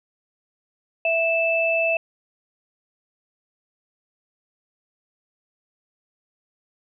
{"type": "tone pair together", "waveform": "sine", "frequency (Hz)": [659.3, 2635], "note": ["E5", "E7"], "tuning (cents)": [0, -1], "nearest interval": "2 octaves", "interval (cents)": 2399, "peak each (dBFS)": -21, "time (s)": [1.05, 1.97], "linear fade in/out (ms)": 2, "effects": []}